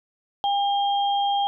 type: tone pair together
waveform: sine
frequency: 804 / 3216 Hz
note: G5 / G7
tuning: +44 / +44 cents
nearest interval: 2 octaves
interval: 2400 cents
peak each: -20 / -29 dBFS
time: 0.44-1.47 s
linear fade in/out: 0 ms
effects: none